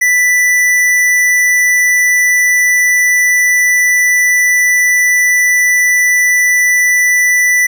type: tone with hard clipping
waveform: triangle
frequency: 1979 Hz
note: B6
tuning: 3 cents sharp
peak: -9 dBFS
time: 0.01-7.67 s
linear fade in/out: 10 ms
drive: 17 dB
effects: none